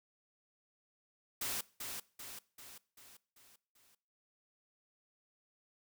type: noise with echo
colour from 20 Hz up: white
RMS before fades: -38 dBFS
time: 1.41-1.61 s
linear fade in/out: 5 ms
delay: 390 ms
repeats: 6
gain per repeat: -5 dB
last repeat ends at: 3.95 s
effects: noise-tail reverb RT60 0.5 s tail -22 dB re dry